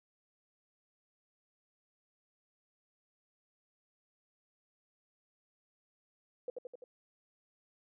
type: tone with echo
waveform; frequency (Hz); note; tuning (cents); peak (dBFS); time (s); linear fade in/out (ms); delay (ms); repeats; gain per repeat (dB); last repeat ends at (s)
sine; 497.3; B4; +12; -35; 6.48-6.5; 2; 85; 4; -3; 6.84
effects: none